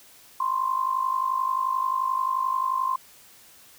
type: tone with amplitude modulation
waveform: sine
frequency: 1046.5 Hz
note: C6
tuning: in tune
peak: -19 dBFS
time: 0.4-2.96 s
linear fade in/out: 5 ms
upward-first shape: sine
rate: 51.4 Hz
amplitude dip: 75%
effects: white hiss -52 dBFS RMS until 3.78 s